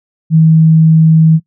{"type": "tone", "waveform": "sine", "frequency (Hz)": 160.1, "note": "D#3", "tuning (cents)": 50, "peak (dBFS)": -3, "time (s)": [0.3, 1.4], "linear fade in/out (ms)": 50, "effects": ["noise-tail reverb RT60 0.1 s tail -21 dB re dry"]}